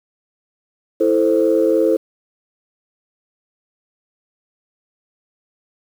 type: chord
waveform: sine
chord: A minor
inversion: second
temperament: equal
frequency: 329.6 / 440 / 523.3 Hz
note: E4 / A4 / C5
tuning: 0 / 0 / 0 cents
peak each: -16 dBFS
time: 1-1.97 s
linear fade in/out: 10 ms
effects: tanh soft clip ceiling -4 dBFS + 7-bit

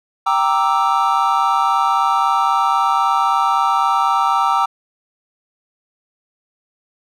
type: chord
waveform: triangle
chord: E half-diminished seventh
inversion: first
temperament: equal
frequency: 784 / 932.3 / 1174.7 / 1318.5 Hz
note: G5 / Bb5 / D6 / E6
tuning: 0 / 0 / 0 / 0 cents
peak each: -17 dBFS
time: 0.26-4.66 s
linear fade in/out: 10 ms
effects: none

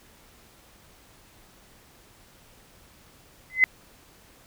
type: tone with exponential growth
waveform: sine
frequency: 2040 Hz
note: C7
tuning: 44 cents flat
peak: -10 dBFS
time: 3.5-3.64 s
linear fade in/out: 0 ms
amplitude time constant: 29 ms
effects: pink hiss -55 dBFS RMS until 4.46 s

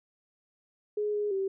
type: tone with pitch steps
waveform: sine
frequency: 418.6 / 415.4 / 387.1 Hz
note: G#4 / G#4 / G4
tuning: +14 / 0 / -22 cents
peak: -27 dBFS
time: 0.97-1.48 s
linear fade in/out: 5 ms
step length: 170 ms
effects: none

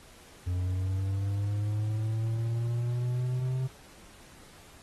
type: linear sweep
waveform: triangle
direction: up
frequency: 88.8 to 130.81 Hz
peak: -25 dBFS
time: 0.46-3.68 s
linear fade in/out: 20 ms
effects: pink hiss -54 dBFS RMS until 4.82 s + AAC 32 kbps

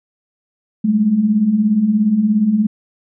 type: beating tone pair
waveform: sine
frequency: 197.9 / 214.9 Hz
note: G3 / A3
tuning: +17 / -41 cents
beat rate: 17 Hz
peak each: -19 / -12 dBFS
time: 0.84-2.67 s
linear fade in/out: 10 ms
effects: none

